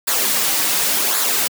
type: noise with flanger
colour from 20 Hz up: white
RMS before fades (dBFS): -18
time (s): 0.07-1.48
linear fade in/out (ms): 10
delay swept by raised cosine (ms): 0.33 to 4.93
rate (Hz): 0.9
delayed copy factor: -0.55
effects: high-pass 200 Hz 12 dB/octave